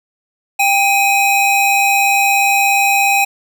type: tone pair together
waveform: square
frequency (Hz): 794.3 / 2520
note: G5 / D#7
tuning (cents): +23 / +21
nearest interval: octave + minor sixth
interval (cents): 1998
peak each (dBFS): -14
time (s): 0.59-3.25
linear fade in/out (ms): 10
effects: none